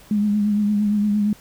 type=tone with vibrato; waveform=sine; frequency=207.7 Hz; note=G#3; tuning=in tune; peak=-16 dBFS; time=0.11-1.33 s; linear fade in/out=2 ms; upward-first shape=triangle; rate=8.7 Hz; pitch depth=43 cents each way; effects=pink hiss -48 dBFS RMS until 1.4 s